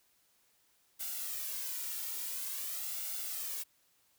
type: noise with flanger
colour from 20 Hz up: blue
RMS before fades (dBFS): -39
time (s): 0.99-3.64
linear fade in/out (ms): 20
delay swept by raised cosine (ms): 1.4 to 2.19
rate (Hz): 0.48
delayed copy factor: +0.6
effects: white hiss -71 dBFS RMS until 4.18 s